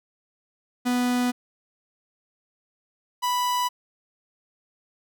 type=tone pair in turn; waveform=45% pulse; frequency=246.9 / 987.6 Hz; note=B3 / B5; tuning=0 / 0 cents; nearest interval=2 octaves; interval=2400 cents; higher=second; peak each=-21 / -22 dBFS; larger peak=first; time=0.85-1.32 / 3.22-3.69 s; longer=neither; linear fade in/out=20 ms; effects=none